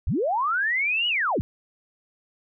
sine linear two-way sweep, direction up then down, 38.89 to 2966 to 38.89 Hz, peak -21 dBFS, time 0.07-1.41 s, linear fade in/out 0 ms, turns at 1.08 s, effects none

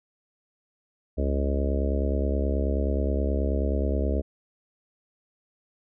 harmonic tone, 69.4 Hz, C#2, 3 cents sharp, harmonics 1 / 3 / 4 / 5 / 6 / 7 / 8 / 9, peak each -24 / -33 / -33 / -36 / -34 / -36 / -36 / -35 dBFS, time 1.17-4.22 s, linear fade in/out 20 ms, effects none

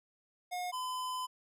square tone pair in turn, 720 / 1014.1 Hz, F#5 / B5, -47 / +46 cents, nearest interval tritone, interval 593 cents, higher second, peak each -36 / -36 dBFS, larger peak neither, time 0.51-0.72 / 0.72-1.27 s, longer second, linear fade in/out 20 ms, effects resampled to 32000 Hz

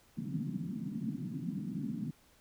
white band-pass noise, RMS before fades -38 dBFS, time 0.17-2.11 s, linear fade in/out 10 ms, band 140 to 260 Hz, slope 48 dB/octave, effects pink hiss -65 dBFS RMS until 2.4 s

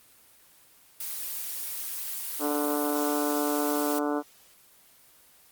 blue noise, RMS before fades -34 dBFS, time 1-3.99 s, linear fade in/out 5 ms
harmonic tone, 146.83 Hz, D3, in tune, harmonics 2 / 3 / 4 / 5 / 6 / 7 / 8 / 9 / 10, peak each -28 / -32 / -34 / -36 / -38 / -39 / -40 / -41 / -42 dBFS, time 2.39-4.23 s, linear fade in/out 50 ms
effects white hiss -57 dBFS RMS until 5.51 s + Opus 24 kbps

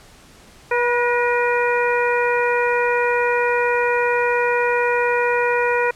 harmonic tone with a mistuned harmonic, 484.3 Hz, B4, 34 cents flat, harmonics 1 / 2 / 3 / 4 / 5, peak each -19 / -22 / -24 / -25 / -26 dBFS, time 0.71-5.91 s, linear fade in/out 5 ms, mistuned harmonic 4, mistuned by -40 cents, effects pink hiss -47 dBFS RMS until 5.95 s + low-pass 10000 Hz 12 dB/octave

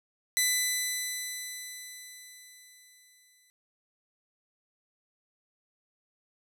10% pulse tone with exponential decay, 2000 Hz, B6, 21 cents sharp, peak -14 dBFS, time 0.37-3.5 s, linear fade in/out 0 ms, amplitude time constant 680 ms, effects none

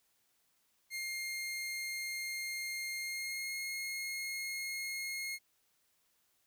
sawtooth tone with pitch glide, 2123 to 2151 Hz, C7 to C7, +25 to +47 cents, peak -34 dBFS, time 0.9-5.39 s, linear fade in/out 50 ms, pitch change +22 cents, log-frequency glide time 2.99-3.56 s, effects white hiss -75 dBFS RMS until 6.46 s

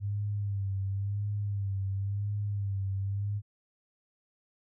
sine tone with vibrato, 100 Hz, G2, 35 cents sharp, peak -29 dBFS, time 0-3.42 s, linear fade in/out 50 ms, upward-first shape sine, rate 0.95 Hz, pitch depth 53 cents each way, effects none

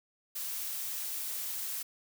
blue noise, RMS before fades -37 dBFS, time 0.35-1.83 s, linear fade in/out 10 ms, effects none

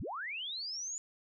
sine linear sweep, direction up, 31.61 to 7040 Hz, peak -37 dBFS, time 0-0.98 s, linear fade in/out 0 ms, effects none

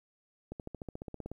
accelerating click train, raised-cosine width 2 ms, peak -27 dBFS, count 13, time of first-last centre 0.52-1.316 s, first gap 78 ms, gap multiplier 0.97, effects 11-bit

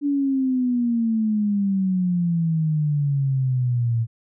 sine exponential sweep, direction down, 290 to 113.1 Hz, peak -18 dBFS, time 0.01-4.07 s, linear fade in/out 50 ms, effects none

